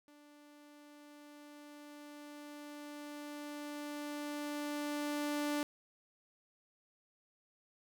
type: tone with level ramp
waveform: sawtooth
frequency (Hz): 293.7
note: D4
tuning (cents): 0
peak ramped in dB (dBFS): -55 to -29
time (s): 0.08-5.63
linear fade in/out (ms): 0
effects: none